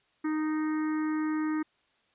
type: harmonic tone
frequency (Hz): 309.6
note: D#4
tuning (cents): -9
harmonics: 1 / 3 / 4 / 5 / 6 / 7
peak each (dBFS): -27 / -43 / -41 / -46 / -44 / -50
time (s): 0.24-1.63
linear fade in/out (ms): 10
effects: white hiss -69 dBFS RMS until 2.14 s + resampled to 8000 Hz